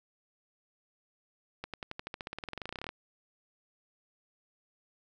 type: accelerating click train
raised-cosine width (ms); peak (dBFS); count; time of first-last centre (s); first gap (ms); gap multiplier
0.3; -22; 25; 1.64-2.89; 97; 0.94
effects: none